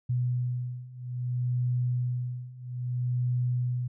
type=beating tone pair; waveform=sine; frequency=123.47 / 124.08 Hz; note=B2 / B2; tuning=0 / +9 cents; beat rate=0.61 Hz; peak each=-31 / -29 dBFS; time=0.09-3.88 s; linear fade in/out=10 ms; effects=none